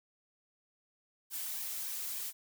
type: noise with flanger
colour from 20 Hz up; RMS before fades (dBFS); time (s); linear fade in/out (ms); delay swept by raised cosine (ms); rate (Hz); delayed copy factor
blue; -39; 1.3-2.33; 50; 1.4 to 3.7; 3.4; -0.85
effects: none